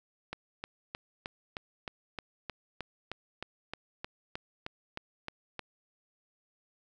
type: click train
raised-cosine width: 0.3 ms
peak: -21 dBFS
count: 18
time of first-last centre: 0.33-5.593 s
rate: 3.23 Hz
effects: none